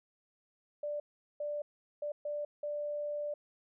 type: tone bursts at uneven times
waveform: sine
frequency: 589 Hz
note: D5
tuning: 5 cents sharp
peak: -34 dBFS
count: 5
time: 0.83-1 / 1.4-1.62 / 2.02-2.12 / 2.25-2.45 / 2.63-3.34 s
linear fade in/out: 5 ms
effects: none